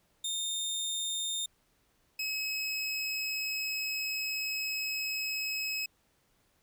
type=tone pair in turn; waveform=25% pulse; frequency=3639 / 2563 Hz; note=A#7 / E7; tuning=-42 / -49 cents; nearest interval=tritone; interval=607 cents; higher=first; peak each=-28 dBFS; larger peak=neither; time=0.24-1.46 / 2.19-5.86 s; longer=second; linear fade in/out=5 ms; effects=pink hiss -71 dBFS RMS until 6.62 s